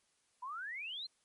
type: exponential sweep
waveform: sine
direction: up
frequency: 960 to 4268 Hz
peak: -40 dBFS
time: 0.42-1.07 s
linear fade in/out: 10 ms
effects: white hiss -75 dBFS RMS until 1.24 s + MP3 48 kbps